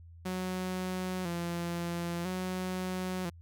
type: tone with vibrato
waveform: sawtooth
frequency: 177.9 Hz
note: F3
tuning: 32 cents sharp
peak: -29 dBFS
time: 0.25-3.3 s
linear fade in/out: 10 ms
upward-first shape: square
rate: 0.5 Hz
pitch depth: 62 cents each way
effects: added 84 Hz sine -49 dBFS peak until 3.41 s